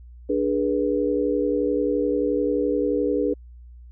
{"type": "chord", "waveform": "sine", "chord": "G# diminished", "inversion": "second", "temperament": "equal with one note detuned", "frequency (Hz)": [293.7, 415.3, 486.8], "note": ["D4", "G#4", "B4"], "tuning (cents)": [0, 0, -25], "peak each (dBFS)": -24, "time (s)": [0.29, 3.34], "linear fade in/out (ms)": 10, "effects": ["added 60 Hz sine -41 dBFS peak until 3.91 s"]}